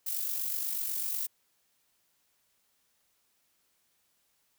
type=noise with amplitude modulation; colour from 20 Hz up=violet; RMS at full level=-31 dBFS; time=0.06-1.27 s; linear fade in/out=10 ms; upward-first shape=sine; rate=48.1 Hz; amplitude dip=50%; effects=white hiss -73 dBFS RMS until 4.58 s